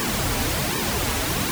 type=noise with flanger; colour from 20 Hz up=pink; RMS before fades=-24 dBFS; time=0-1.51 s; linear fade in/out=0 ms; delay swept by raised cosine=1.4 to 5.8 ms; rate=1.3 Hz; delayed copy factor=-0.95; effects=none